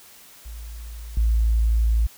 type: tone with level steps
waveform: sine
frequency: 56 Hz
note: A1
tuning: 31 cents sharp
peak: -33 / -16 dBFS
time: 0.45-2.07 s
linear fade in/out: 10 ms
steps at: 1.17 s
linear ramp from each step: 2 ms
effects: white hiss -48 dBFS RMS until 2.17 s